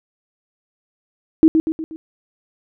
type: tone with echo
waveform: sine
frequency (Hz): 319.4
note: D#4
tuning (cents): +45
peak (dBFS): -5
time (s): 1.43-1.48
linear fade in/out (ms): 0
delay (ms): 120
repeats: 4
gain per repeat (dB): -6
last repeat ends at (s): 1.96
effects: none